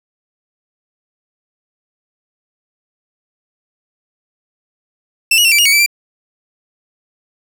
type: tone with pitch steps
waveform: sawtooth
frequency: 2673 / 2901 / 2713 / 2330 / 2858 / 2233 / 2319 / 2360 Hz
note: E7 / F#7 / E7 / D7 / F7 / C#7 / D7 / D7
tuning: +23 / -35 / +49 / -14 / +39 / +12 / -22 / +8 cents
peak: -5 dBFS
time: 5.31-5.862 s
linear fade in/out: 5 ms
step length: 69 ms
effects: none